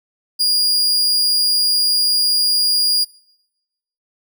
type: tone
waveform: 40% pulse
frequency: 4847 Hz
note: D#8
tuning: 46 cents flat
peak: -12 dBFS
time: 0.39-3.05 s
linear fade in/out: 20 ms
effects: noise-tail reverb RT60 1.0 s tail -26 dB re dry